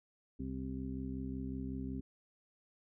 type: harmonic tone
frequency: 65.41 Hz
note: C2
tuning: in tune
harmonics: 1 / 2 / 3 / 4 / 6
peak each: -44 / -46 / -45 / -41 / -52 dBFS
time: 0.39-2.01 s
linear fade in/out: 10 ms
effects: none